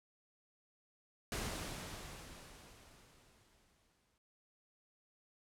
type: noise with exponential decay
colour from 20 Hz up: pink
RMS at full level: -39 dBFS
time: 1.32-4.18 s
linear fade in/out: 1 ms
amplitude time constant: 620 ms
effects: low-pass 11000 Hz 12 dB/octave